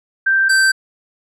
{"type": "tone pair in turn", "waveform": ["sine", "square"], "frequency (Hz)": [1568, 1557.2], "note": ["G6", "G6"], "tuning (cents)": [0, -12], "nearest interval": "unison", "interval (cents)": 12, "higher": "first", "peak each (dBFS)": -11, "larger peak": "neither", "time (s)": [[0.26, 0.49], [0.49, 0.72]], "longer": "neither", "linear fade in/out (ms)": 10, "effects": ["resampled to 24000 Hz"]}